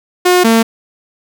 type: tone pair in turn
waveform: sawtooth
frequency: 360 / 226.8 Hz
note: F#4 / A#3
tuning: -47 / -47 cents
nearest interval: minor sixth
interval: 800 cents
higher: first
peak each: -3 dBFS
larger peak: neither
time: 0.25-0.44 / 0.44-0.63 s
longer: neither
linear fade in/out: 10 ms
effects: none